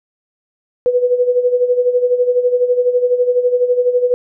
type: tone with tremolo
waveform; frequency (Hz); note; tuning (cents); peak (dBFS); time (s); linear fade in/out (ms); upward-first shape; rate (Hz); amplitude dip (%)
sine; 493.9; B4; 0; -8; 0.86-4.14; 0; sine; 12; 70
effects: none